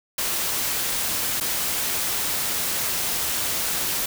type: noise with dropouts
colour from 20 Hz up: white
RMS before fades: -25 dBFS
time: 0.18-4.06 s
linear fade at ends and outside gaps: 5 ms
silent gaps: 1.402-1.408 s
effects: none